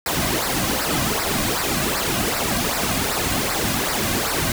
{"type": "noise with flanger", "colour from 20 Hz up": "pink", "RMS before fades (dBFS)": -22, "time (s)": [0.06, 4.52], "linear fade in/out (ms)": 2, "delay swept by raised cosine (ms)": [0.3, 2.3], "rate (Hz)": 2.6, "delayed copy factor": -0.7, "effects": []}